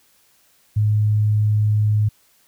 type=tone; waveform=sine; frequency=106 Hz; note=G#2; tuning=36 cents sharp; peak=-14 dBFS; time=0.76-2.09 s; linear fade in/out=10 ms; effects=white hiss -58 dBFS RMS until 2.47 s